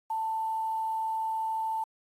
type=tone with quantisation; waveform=sine; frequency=887 Hz; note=A5; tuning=14 cents sharp; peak=-28 dBFS; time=0.1-1.84 s; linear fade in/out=5 ms; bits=9; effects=AAC 48 kbps